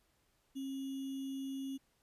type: tone with sample-and-hold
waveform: sine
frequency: 270 Hz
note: C#4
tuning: 45 cents flat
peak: -38 dBFS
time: 0.55-1.78 s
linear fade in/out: 20 ms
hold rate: 3150 Hz
effects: pink hiss -75 dBFS RMS until 2.02 s + resampled to 32000 Hz